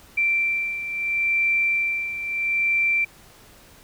sine beating tone pair, 2349 / 2349.75 Hz, D7 / D7, 0 / 0 cents, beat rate 0.75 Hz, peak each -21 / -27 dBFS, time 0.17-3.05 s, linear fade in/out 10 ms, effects pink hiss -50 dBFS RMS until 3.83 s

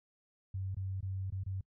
sine tone with dropouts, 95.5 Hz, G2, 45 cents flat, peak -35 dBFS, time 0.54-1.61 s, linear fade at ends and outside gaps 5 ms, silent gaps 0.747-0.767 / 1.007-1.027 / 1.303-1.322 / 1.436-1.462 s, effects noise-tail reverb RT60 0.1 s tail -23 dB re dry

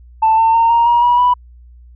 sine tone with pitch steps, 885 / 901 / 917.3 / 933.8 / 950.7 / 967.9 / 985.4 Hz, A5 / A5 / A#5 / A#5 / A#5 / B5 / B5, +10 / +41 / -28 / +3 / +34 / -35 / -4 cents, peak -7 dBFS, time 0.22-1.34 s, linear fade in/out 10 ms, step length 160 ms, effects tanh soft clip ceiling -5 dBFS + added 60 Hz sine -38 dBFS peak until 1.95 s

